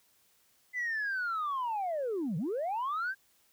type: linear two-way sweep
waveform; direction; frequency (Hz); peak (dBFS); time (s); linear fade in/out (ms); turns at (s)
sine; down then up; 2027 to 143.5 to 1618; -29; 0.73-3.15; 50; 2.37
effects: tanh soft clip ceiling -28 dBFS + white hiss -68 dBFS RMS until 3.52 s